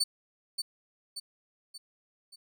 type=tone with echo; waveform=30% pulse; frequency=4500 Hz; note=C#8; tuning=25 cents sharp; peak=-21 dBFS; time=0-0.04 s; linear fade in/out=10 ms; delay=580 ms; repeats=4; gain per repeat=-6 dB; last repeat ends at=2.36 s; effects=none